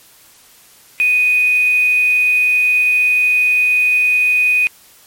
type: tone with quantisation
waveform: sine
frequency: 2489 Hz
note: D#7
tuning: in tune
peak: -10 dBFS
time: 1-4.67 s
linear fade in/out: 0 ms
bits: 5
effects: white hiss -46 dBFS RMS until 5.06 s + MP3 64 kbps